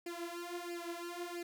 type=tone with flanger; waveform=sawtooth; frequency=345.8 Hz; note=F4; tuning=17 cents flat; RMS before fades=-43 dBFS; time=0.06-1.43 s; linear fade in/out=5 ms; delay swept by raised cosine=0.4 to 5.1 ms; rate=1.5 Hz; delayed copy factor=+0.95; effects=none